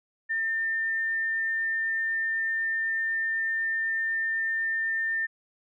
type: tone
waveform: sine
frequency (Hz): 1802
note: A6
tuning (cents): +41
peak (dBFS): -25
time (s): 0.29-5.27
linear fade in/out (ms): 20
effects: none